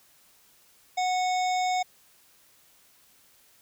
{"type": "harmonic tone", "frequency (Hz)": 735, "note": "F#5", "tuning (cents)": -12, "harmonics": [1, 3, 5, 7, 9, 10], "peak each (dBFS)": [-24, -34, -38, -41, -43, -44], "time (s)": [0.97, 1.83], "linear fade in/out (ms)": 10, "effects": ["white hiss -60 dBFS RMS until 3.61 s"]}